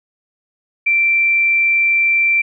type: tone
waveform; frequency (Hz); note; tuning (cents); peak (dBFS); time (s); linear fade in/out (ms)
sine; 2349; D7; 0; -11; 0.86-2.42; 10
effects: none